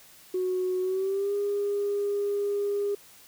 sine tone with pitch glide, 368.3 to 406.3 Hz, F#4 to G#4, -8 to -38 cents, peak -24 dBFS, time 0.34-2.95 s, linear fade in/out 5 ms, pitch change +170 cents, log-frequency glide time 0.81-1.34 s, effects tanh soft clip ceiling -20 dBFS + white hiss -53 dBFS RMS until 3.27 s

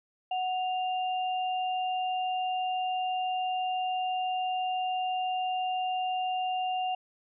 sine tone pair together, 740 / 2794 Hz, F#5 / F7, 0 / 0 cents, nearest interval octave + major seventh, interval 2300 cents, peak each -28 / -38 dBFS, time 0.31-6.95 s, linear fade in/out 5 ms, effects none

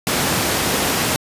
pink high-pass noise, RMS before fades -19 dBFS, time 0.07-1.16 s, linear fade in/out 0 ms, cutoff 120 Hz, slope 12 dB/octave, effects resampled to 32000 Hz

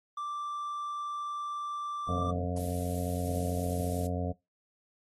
triangle tone, 1174.7 Hz, D6, in tune, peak -32 dBFS, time 0.17-2.31 s, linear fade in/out 5 ms
harmonic tone, 89 Hz, F2, 33 cents sharp, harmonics 1 / 2 / 3 / 5 / 6 / 7 / 8, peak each -33 / -36 / -38 / -40 / -41 / -41 / -42 dBFS, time 2.08-4.33 s, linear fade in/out 20 ms
violet noise, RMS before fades -41 dBFS, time 2.56-4.07 s, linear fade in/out 5 ms
effects noise-tail reverb RT60 0.2 s tail -21 dB re dry + AAC 32 kbps

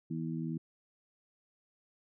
harmonic tone, 81 Hz, E2, 30 cents flat, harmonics 2 / 3 / 4, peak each -36 / -39 / -41 dBFS, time 0.1-0.58 s, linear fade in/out 10 ms, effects none

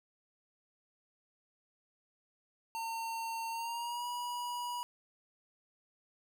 square tone with pitch glide, 910 to 969.7 Hz, A#5 to B5, -42 to -32 cents, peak -37 dBFS, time 2.75-4.83 s, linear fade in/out 0 ms, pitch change +110 cents, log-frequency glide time 3.5-4.06 s, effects none

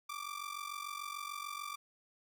sawtooth ring-modulated tone, 1174.7 Hz, D6, in tune, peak -34 dBFS, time 0.09-1.76 s, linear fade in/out 5 ms, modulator 23.4 Hz, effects none

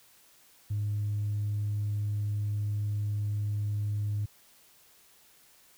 triangle tone with tanh clipping, 103.83 Hz, G#2, in tune, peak -28 dBFS, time 0.7-4.26 s, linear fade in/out 10 ms, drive 5 dB, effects white hiss -60 dBFS RMS until 5.77 s

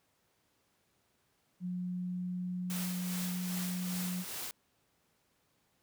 sine tone with pitch glide, 180 to 181.04 Hz, F#3 to F#3, -47 to -37 cents, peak -34 dBFS, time 1.6-4.25 s, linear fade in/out 50 ms, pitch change +10 cents, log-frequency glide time 1.77-3.49 s
white noise with tremolo, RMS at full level -40 dBFS, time 2.7-4.51 s, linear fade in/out 0 ms, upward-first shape sine, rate 2.5 Hz, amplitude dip 45%
effects pink hiss -74 dBFS RMS until 5.82 s + high-pass 80 Hz 12 dB/octave

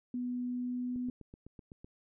sine tone with pitch glide, 246.9 to 248.5 Hz, B3 to B3, 0 to +11 cents, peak -33 dBFS, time 0.14-1.1 s, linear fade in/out 2 ms, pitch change +11 cents, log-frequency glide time 0.46-0.98 s
click train, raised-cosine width 3 ms, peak -36 dBFS, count 8, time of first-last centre 0.96-1.845 s, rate 7.91 Hz
effects none

